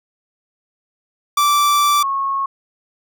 45% pulse / sine tone pair in turn, 1167 / 1094.2 Hz, D6 / C#6, -11 / -23 cents, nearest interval minor second, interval 112 cents, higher first, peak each -12 / -17 dBFS, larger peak first, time 1.37-2.03 / 2.03-2.46 s, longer first, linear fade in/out 5 ms, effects none

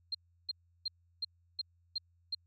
sine tone bursts, 4186 Hz, C8, in tune, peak -32 dBFS, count 7, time 0.12-2.349 s, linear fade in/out 5 ms, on 27 ms, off 340 ms, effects added 86 Hz sine -67 dBFS peak until 2.46 s

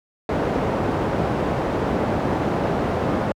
white low-pass noise, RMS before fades -22 dBFS, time 0.29-3.32 s, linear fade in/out 2 ms, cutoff 610 Hz, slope 12 dB/octave, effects high-pass 60 Hz 12 dB/octave

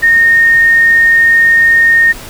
sine tone, 1842 Hz, A#6, 21 cents flat, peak -4 dBFS, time 0.02-2.13 s, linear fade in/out 20 ms, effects pink hiss -29 dBFS RMS until 2.29 s

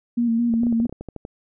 sine tone with vibrato, 233.1 Hz, A#3, in tune, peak -17 dBFS, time 0.17-0.87 s, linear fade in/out 10 ms, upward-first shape square, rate 4.6 Hz, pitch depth 32 cents each way
clicks, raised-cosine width 2 ms, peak -20 dBFS, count 12, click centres 0.539 / 0.634 / 0.668 / 0.726 / 0.801 / 0.855 / 0.895 / 0.926 / 1.01 / 1.087 / 1.163 / 1.251 s
effects none

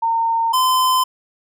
sine / square tone pair in turn, 914 / 1025.9 Hz, A#5 / C6, -34 / -34 cents, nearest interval major second, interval 200 cents, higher second, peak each -15 / -14 dBFS, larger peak second, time 0.02-0.53 / 0.53-1.04 s, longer neither, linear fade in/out 10 ms, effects none

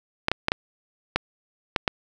clicks, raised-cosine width 0.3 ms, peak -4 dBFS, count 7, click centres 0.284 / 0.316 / 0.484 / 0.519 / 1.16 / 1.762 / 1.878 s, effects none

